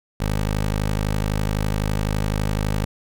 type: tone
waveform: 15% pulse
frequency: 51.91 Hz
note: G#1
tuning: in tune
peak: -14 dBFS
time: 0.2-2.85 s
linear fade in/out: 5 ms
effects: none